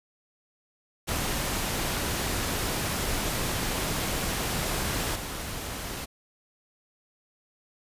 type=noise with level steps; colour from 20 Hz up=pink; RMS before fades=-29 / -35 dBFS; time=1.07-6.06 s; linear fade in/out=20 ms; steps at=5.15 s; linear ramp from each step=10 ms; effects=resampled to 32000 Hz